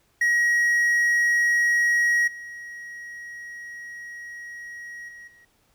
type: tone with level steps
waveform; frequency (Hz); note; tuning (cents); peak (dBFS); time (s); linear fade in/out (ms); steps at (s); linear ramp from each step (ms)
triangle; 1900; A#6; +33; -16 / -34 / -39 / -50; 0.21-5.45; 5; 2.27 / 5.08 / 5.27; 10
effects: pink hiss -65 dBFS RMS until 5.74 s